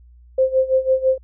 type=tone with tremolo; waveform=sine; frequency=523.3 Hz; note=C5; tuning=in tune; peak=-11 dBFS; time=0.38-1.18 s; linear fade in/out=5 ms; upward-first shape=sine; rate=6 Hz; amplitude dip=85%; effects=added 60 Hz sine -44 dBFS peak until 1.23 s